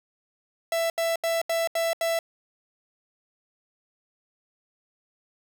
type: tone bursts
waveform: 45% pulse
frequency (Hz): 664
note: E5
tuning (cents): +12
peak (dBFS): -23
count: 6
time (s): 0.72-2.19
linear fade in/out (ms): 2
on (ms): 180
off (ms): 78
effects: none